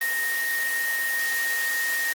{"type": "tone in noise", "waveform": "sine", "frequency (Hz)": 1858, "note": "A#6", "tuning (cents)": -6, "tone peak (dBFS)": -24, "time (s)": [0.01, 2.13], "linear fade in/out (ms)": 5, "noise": "white", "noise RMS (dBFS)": -31, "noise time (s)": [0.01, 2.13], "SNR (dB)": 4, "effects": ["high-pass 400 Hz 12 dB/octave", "Opus 24 kbps"]}